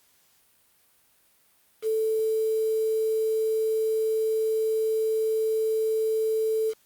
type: tone with quantisation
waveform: sine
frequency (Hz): 440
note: A4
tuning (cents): 0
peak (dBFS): -22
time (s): 1.82-6.74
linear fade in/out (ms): 50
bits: 7
effects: white hiss -63 dBFS RMS until 6.85 s + Opus 48 kbps